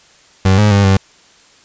30% pulse tone with pitch steps, 95.3 / 105.1 / 100.4 / 96.6 Hz, G2 / G#2 / G2 / G2, -48 / +21 / +42 / -25 cents, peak -5 dBFS, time 0.45-0.97 s, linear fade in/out 5 ms, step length 130 ms, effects white hiss -47 dBFS RMS until 1.64 s + resampled to 16000 Hz

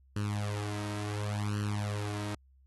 sawtooth tone with flanger, 103.83 Hz, G#2, in tune, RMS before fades -34 dBFS, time 0.16-2.35 s, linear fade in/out 5 ms, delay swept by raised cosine 0.68 to 3.18 ms, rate 0.7 Hz, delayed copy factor +1, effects added 66 Hz sine -59 dBFS peak until 2.66 s + AAC 32 kbps

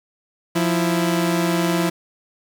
sawtooth tone pair together, 174.6 / 329.6 Hz, F3 / E4, 0 / 0 cents, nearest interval major seventh, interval 1100 cents, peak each -16 / -17 dBFS, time 0.55-1.9 s, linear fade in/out 10 ms, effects 8-bit

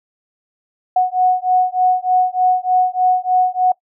sine beating tone pair, 734 / 737.3 Hz, F#5 / F#5, -14 / -6 cents, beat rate 3.3 Hz, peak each -15 dBFS, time 0.96-3.72 s, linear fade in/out 5 ms, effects noise-tail reverb RT60 0.1 s tail -22 dB re dry

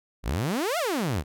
sawtooth exponential two-way sweep, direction up then down, 46.25 to 732 to 64 Hz, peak -21 dBFS, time 0.23-1.24 s, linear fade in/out 50 ms, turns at 0.78 s, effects none

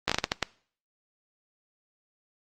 slowing click train, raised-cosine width 0.2 ms, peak -6 dBFS, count 8, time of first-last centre 0.08-0.427 s, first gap 15 ms, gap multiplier 1.39, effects noise-tail reverb RT60 0.5 s tail -22 dB re dry + Opus 24 kbps

